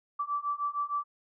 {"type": "beating tone pair", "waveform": "sine", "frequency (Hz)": [1158, 1164.5], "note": ["D6", "D6"], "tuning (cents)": [-25, -15], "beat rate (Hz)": 6.5, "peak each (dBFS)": [-33, -32], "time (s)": [0.19, 1.04], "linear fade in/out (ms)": 10, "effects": []}